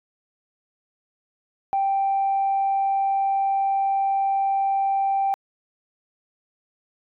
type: tone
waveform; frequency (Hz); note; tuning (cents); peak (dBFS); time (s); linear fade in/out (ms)
sine; 784; G5; 0; -18; 1.73-5.34; 0
effects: tanh soft clip ceiling -15 dBFS